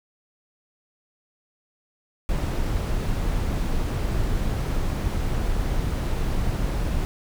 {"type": "noise", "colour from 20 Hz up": "brown", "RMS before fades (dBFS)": -24, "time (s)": [2.29, 7.05], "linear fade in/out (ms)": 0, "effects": []}